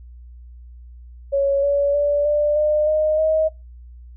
sine tone with pitch steps, 556 / 567.7 / 579.6 / 591.8 / 604.2 / 616.9 / 629.9 Hz, C#5 / C#5 / D5 / D5 / D5 / D#5 / D#5, +5 / +41 / -23 / +13 / +49 / -15 / +21 cents, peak -15 dBFS, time 1.32-3.49 s, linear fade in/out 20 ms, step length 310 ms, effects noise-tail reverb RT60 0.2 s tail -20 dB re dry + added 60 Hz sine -38 dBFS peak until 4.16 s

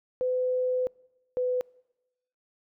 sine tone pair in turn, 506 / 501.3 Hz, B4 / B4, +42 / +26 cents, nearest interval unison, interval 16 cents, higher first, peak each -24 / -24 dBFS, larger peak neither, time 0.21-0.87 / 1.37-1.61 s, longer first, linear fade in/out 0 ms, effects noise-tail reverb RT60 1.0 s tail -26 dB re dry

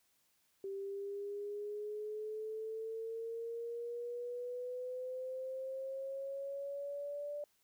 sine exponential sweep, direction up, 390 to 587.3 Hz, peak -39 dBFS, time 0.64-7.44 s, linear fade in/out 2 ms, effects white hiss -75 dBFS RMS until 7.63 s

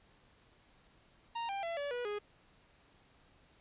45% pulse tone with pitch steps, 930 / 791.1 / 673 / 572.5 / 487 / 414.3 Hz, A#5 / G5 / E5 / D5 / B4 / G#4, -4 / +16 / +36 / -44 / -24 / -4 cents, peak -36 dBFS, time 1.35-2.19 s, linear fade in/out 10 ms, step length 140 ms, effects pink hiss -66 dBFS RMS until 3.6 s + resampled to 8000 Hz

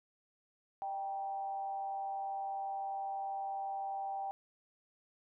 sine tone with frequency modulation, 784 Hz, G5, in tune, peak -36 dBFS, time 0.82-4.31 s, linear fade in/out 0 ms, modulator 169 Hz, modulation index 0.35, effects none

